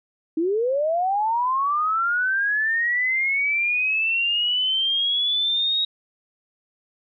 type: linear sweep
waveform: sine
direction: up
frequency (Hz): 308.6 to 3798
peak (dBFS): -19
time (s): 0.37-5.85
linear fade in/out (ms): 5
effects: none